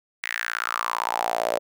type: tone with high-pass filter sweep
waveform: sawtooth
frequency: 57.7 Hz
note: A#1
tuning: 17 cents flat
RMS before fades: -27 dBFS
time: 0.23-1.59 s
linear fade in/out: 5 ms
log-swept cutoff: 2000 to 560 Hz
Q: 5.4
effects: none

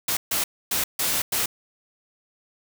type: noise bursts at uneven times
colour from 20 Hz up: white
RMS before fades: -24 dBFS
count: 5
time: 0.08-0.17 / 0.31-0.44 / 0.71-0.84 / 0.99-1.22 / 1.32-1.46 s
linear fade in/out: 5 ms
effects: none

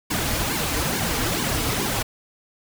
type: noise with flanger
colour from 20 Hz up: pink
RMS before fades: -24 dBFS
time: 0.1-2.03 s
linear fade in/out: 10 ms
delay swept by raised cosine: 1.5 to 5.6 ms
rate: 2.3 Hz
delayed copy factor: -1
effects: none

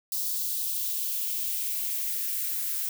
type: noise with high-pass filter sweep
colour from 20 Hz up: violet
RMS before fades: -30 dBFS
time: 0.12-2.89 s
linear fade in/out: 2 ms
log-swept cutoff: 4400 to 1400 Hz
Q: 1.8
effects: none

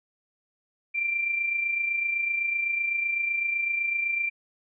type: tone with amplitude modulation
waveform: sine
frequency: 2363 Hz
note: D7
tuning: 10 cents sharp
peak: -22 dBFS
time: 0.94-4.3 s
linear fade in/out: 20 ms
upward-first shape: sine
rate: 27.9 Hz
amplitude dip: 50%
effects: none

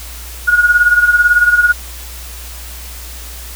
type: tone with tremolo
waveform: sine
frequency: 1445 Hz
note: F#6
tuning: 41 cents flat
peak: -4 dBFS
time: 0.47-1.73 s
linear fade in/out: 20 ms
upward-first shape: sine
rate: 18 Hz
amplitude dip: 70%
effects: added 60 Hz sine -29 dBFS peak until 3.55 s + white hiss -32 dBFS RMS until 3.55 s

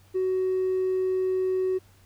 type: tone with hard clipping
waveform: sine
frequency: 373.6 Hz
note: F#4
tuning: 17 cents sharp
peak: -23 dBFS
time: 0.14-1.79 s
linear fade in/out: 20 ms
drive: 1 dB
effects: added 96 Hz sine -55 dBFS peak until 2.05 s + pink hiss -60 dBFS RMS until 2.05 s

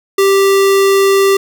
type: tone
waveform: square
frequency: 392 Hz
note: G4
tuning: in tune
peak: -8 dBFS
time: 0.18-1.37 s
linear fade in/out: 5 ms
effects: none

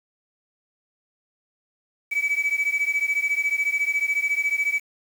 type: beating tone pair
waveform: sine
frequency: 2282 / 2296 Hz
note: C#7 / D7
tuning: +50 / -40 cents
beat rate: 14 Hz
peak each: -22 dBFS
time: 2.11-4.8 s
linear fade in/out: 20 ms
effects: tanh soft clip ceiling -17 dBFS + 7-bit

